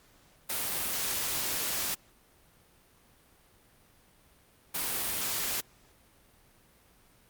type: noise bursts at uneven times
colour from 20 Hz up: white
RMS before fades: -32 dBFS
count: 2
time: 0.49-1.95 / 4.74-5.61 s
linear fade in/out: 10 ms
effects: pink hiss -62 dBFS RMS until 7.29 s + Opus 48 kbps